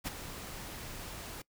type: noise with ADSR envelope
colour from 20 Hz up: pink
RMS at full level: -34 dBFS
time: 0.04-1.42 s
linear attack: 31 ms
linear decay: 19 ms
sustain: -10 dB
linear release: 6 ms
effects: noise-tail reverb RT60 0.1 s tail -22 dB re dry